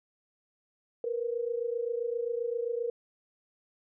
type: tone pair together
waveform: sine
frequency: 464.4 / 492 Hz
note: A#4 / B4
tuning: -7 / -7 cents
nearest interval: minor second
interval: 100 cents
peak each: -31 / -34 dBFS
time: 1.04-2.9 s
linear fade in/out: 2 ms
effects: none